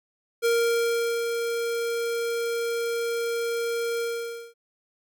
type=tone with ADSR envelope; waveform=square; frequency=466.2 Hz; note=A#4; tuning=in tune; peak=-20 dBFS; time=0.42-4.54 s; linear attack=32 ms; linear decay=780 ms; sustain=-6 dB; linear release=530 ms; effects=none